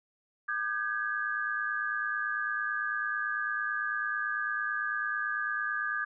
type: tone cluster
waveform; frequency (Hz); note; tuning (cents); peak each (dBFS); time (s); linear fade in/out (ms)
sine; 1207 / 1558 / 1667; D6 / G6 / G#6; +47 / -11 / +6; -35 / -34 / -33; 0.48-6.05; 10
effects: none